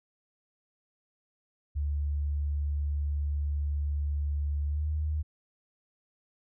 sine tone with pitch glide, 72.7 to 76.31 Hz, D2 to D#2, -17 to -33 cents, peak -27 dBFS, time 1.75-5.23 s, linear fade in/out 20 ms, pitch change +84 cents, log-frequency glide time 4.67-4.88 s, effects none

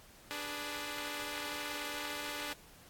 5% pulse chord, G# diminished, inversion second, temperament equal, 293.7 / 415.3 / 493.9 Hz, D4 / G#4 / B4, 0 / 0 / 0 cents, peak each -29 / -34 / -34 dBFS, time 0.31-2.53 s, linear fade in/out 0 ms, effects pink hiss -58 dBFS RMS until 2.89 s + AAC 64 kbps

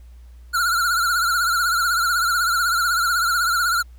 square tone with vibrato, 1400 Hz, F6, 4 cents sharp, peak -18 dBFS, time 0.53-3.83 s, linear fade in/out 20 ms, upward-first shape triangle, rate 16 Hz, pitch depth 100 cents each way, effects added 60 Hz sine -40 dBFS peak until 3.98 s + pink hiss -61 dBFS RMS until 3.98 s

